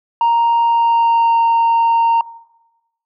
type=tone with pitch glide; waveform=sine; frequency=932.3 to 922.7 Hz; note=A#5 to A#5; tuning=0 to -18 cents; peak=-8 dBFS; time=0.21-2.21 s; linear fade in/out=2 ms; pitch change=-18 cents; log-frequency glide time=0.61-1.38 s; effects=noise-tail reverb RT60 1.0 s tail -22 dB re dry + tanh soft clip ceiling -9 dBFS